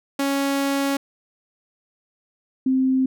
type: tone pair in turn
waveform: sawtooth / sine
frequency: 277.2 / 261.6 Hz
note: C#4 / C4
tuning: 0 / 0 cents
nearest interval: minor second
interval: 100 cents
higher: first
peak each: -16 dBFS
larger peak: neither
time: 0.19-0.97 / 2.66-3.06 s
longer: first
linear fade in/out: 5 ms
effects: none